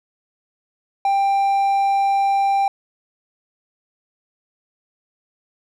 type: tone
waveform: triangle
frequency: 790 Hz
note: G5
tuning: 13 cents sharp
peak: -13 dBFS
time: 1.05-2.68 s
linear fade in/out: 2 ms
effects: none